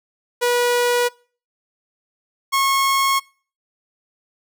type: tone pair in turn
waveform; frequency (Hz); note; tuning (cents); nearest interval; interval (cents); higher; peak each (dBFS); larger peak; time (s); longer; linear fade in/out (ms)
sawtooth; 485.6 / 1090.1; B4 / C#6; -29 / -29; octave + major second; 1400; second; -12; neither; 0.41-1.09 / 2.52-3.2; neither; 20
effects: noise-tail reverb RT60 0.4 s tail -24 dB re dry